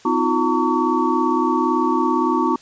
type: tone cluster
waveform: sine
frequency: 254.3 / 317.8 / 355.6 / 909 / 1131 Hz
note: C4 / D#4 / F4 / A#5 / C#6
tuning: -49 / +37 / +31 / -44 / +34 cents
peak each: -22 dBFS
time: 0.05-2.56 s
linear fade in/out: 5 ms
effects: white hiss -48 dBFS RMS until 2.61 s + resampled to 16000 Hz